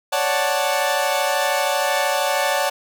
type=chord; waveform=sawtooth; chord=D major seventh; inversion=third; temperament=equal; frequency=554.4 / 587.3 / 740 / 880 Hz; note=C#5 / D5 / F#5 / A5; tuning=0 / 0 / 0 / 0 cents; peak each=-20 dBFS; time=0.12-2.7 s; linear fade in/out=10 ms; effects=none